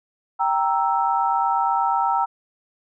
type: chord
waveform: sine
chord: E diminished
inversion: first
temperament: equal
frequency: 784 / 932.3 / 1318.5 Hz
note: G5 / Bb5 / E6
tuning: 0 / 0 / 0 cents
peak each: -22 / -21 / -24 dBFS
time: 0.39-2.26 s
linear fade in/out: 20 ms
effects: none